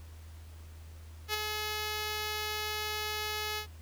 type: tone with ADSR envelope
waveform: 5% pulse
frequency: 425.2 Hz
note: G#4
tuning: 41 cents sharp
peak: -17 dBFS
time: 1.28-3.67 s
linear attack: 58 ms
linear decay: 17 ms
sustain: -5 dB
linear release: 93 ms
effects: added 80 Hz sine -46 dBFS peak until 3.81 s + pink hiss -59 dBFS RMS until 3.81 s